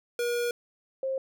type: tone pair in turn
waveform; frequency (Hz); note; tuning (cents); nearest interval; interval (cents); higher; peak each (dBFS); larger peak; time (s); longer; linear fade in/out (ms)
square / sine; 479 / 531.9; A#4 / C5; +47 / +28; major second; 181; second; -27; neither; 0.19-0.51 / 1.03-1.18; first; 2
effects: none